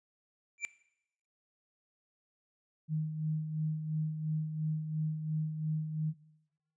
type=tone with exponential growth; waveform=square; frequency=2349 Hz; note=D7; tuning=in tune; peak=-29 dBFS; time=0.58-0.65 s; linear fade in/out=0 ms; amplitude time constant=15 ms
type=tone with tremolo; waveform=sine; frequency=155.56 Hz; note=D#3; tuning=in tune; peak=-29 dBFS; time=2.88-6.14 s; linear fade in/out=50 ms; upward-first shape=sine; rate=2.9 Hz; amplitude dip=55%
effects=noise-tail reverb RT60 0.8 s tail -18 dB re dry + resampled to 22050 Hz